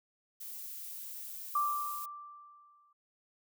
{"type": "noise", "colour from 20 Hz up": "violet", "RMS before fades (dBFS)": -44, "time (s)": [0.4, 2.06], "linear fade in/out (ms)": 10}
{"type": "tone with exponential decay", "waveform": "sine", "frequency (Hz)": 1175, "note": "D6", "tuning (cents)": 1, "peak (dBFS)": -26, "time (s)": [1.55, 2.93], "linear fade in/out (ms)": 5, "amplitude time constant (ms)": 300}
{"effects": []}